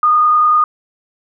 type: tone with frequency modulation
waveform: sine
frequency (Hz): 1226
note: D#6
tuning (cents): -26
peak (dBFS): -8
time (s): 0.03-0.64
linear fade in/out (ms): 2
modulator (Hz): 30.3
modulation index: 0.51
effects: none